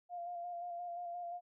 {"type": "tone with vibrato", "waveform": "sine", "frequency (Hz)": 698.5, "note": "F5", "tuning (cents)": 0, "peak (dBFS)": -40, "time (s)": [0.09, 1.41], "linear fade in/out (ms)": 50, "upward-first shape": "square", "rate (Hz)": 5.7, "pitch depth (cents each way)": 22, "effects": []}